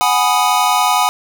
square chord, G# minor seventh, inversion third, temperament equal, 740 / 830.6 / 987.8 / 1244.5 Hz, F#5 / G#5 / B5 / D#6, 0 / 0 / 0 / 0 cents, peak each -18 dBFS, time 0.01-1.09 s, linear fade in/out 0 ms, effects none

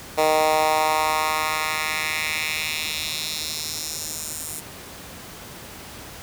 10% pulse tone with high-pass filter sweep, 155.56 Hz, D#3, in tune, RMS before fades -24 dBFS, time 0.17-4.61 s, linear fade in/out 20 ms, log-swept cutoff 550 to 8900 Hz, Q 1.8, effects pink hiss -39 dBFS RMS until 6.22 s + high-pass 60 Hz 12 dB/octave

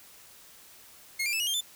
sawtooth tone with pitch steps, 2156 / 2378 / 2624 / 2895 / 3193 / 3523 Hz, C#7 / D7 / E7 / F#7 / G7 / A7, -49 / +21 / -9 / -38 / +31 / +1 cents, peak -24 dBFS, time 1.19-1.61 s, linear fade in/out 10 ms, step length 70 ms, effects white hiss -53 dBFS RMS until 1.75 s

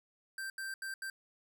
square tone bursts at uneven times, 1568 Hz, G6, in tune, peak -39 dBFS, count 4, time 0.38-0.5 / 0.58-0.74 / 0.82-0.94 / 1.02-1.1 s, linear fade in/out 2 ms, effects none

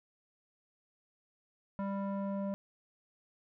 square tone with low-pass filter sweep, 197.5 Hz, G3, 13 cents sharp, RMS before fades -36 dBFS, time 1.79-2.54 s, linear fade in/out 0 ms, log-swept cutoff 1100 to 720 Hz, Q 2, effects none

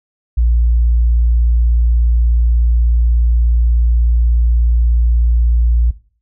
sine tone, 58.27 Hz, A#1, in tune, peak -8 dBFS, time 0.37-5.91 s, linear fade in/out 10 ms, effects noise-tail reverb RT60 0.4 s tail -17 dB re dry + tanh soft clip ceiling -5 dBFS

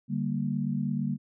sine chord, G minor, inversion second, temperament equal, 146.83 / 196 / 233.1 Hz, D3 / G3 / Bb3, 0 / 0 / 0 cents, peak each -31 dBFS, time 0.08-1.18 s, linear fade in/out 50 ms, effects none

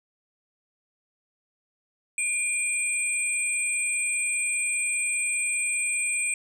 sine tone pair together, 2400 / 8115 Hz, D7 / B8, +37 / +46 cents, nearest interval octave + major sixth, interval 2109 cents, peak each -26 dBFS, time 2.18-6.34 s, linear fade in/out 2 ms, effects tanh soft clip ceiling -17 dBFS

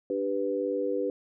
sine chord, G major, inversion second, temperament equal, 293.7 / 392 / 493.9 Hz, D4 / G4 / B4, 0 / 0 / 0 cents, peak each -33 / -31 / -29 dBFS, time 0.1-1.1 s, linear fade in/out 2 ms, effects none

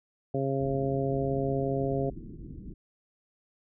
harmonic tone, 136 Hz, C#3, 33 cents flat, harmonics 1 / 2 / 3 / 4 / 5, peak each -31 / -33 / -31 / -34 / -35 dBFS, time 0.34-2.1 s, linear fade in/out 5 ms
pink low-pass noise, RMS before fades -42 dBFS, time 0.6-2.74 s, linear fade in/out 10 ms, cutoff 360 Hz, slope 48 dB/octave
effects none

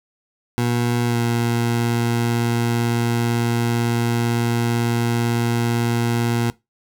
20% pulse tone with pitch glide, 119.8 to 117.95 Hz, A#2 to A#2, +48 to +21 cents, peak -13 dBFS, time 0.58-6.5 s, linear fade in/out 0 ms, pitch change -27 cents, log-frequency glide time 1.06-1.17 s, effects noise-tail reverb RT60 0.2 s tail -20 dB re dry

